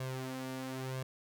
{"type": "tone with flanger", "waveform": "sawtooth", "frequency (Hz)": 130.5, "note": "C3", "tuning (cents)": -4, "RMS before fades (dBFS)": -40, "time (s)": [0, 1.03], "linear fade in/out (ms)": 5, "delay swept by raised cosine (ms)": [1.8, 4.3], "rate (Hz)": 0.98, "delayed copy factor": 0.65, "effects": []}